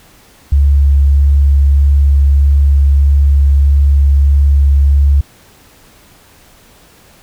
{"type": "tone with vibrato", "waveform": "sine", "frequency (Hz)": 70.2, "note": "C#2", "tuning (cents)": 22, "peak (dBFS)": -5, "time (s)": [0.52, 5.21], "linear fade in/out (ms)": 5, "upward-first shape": "sine", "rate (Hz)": 1.6, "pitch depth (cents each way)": 9, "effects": ["pink hiss -44 dBFS RMS until 7.22 s"]}